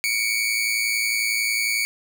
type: tone pair together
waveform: sawtooth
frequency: 2228 / 2339 Hz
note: C#7 / D7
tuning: +8 / -8 cents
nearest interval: minor second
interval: 84 cents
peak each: -19 / -22 dBFS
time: 0.04-1.85 s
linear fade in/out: 0 ms
effects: none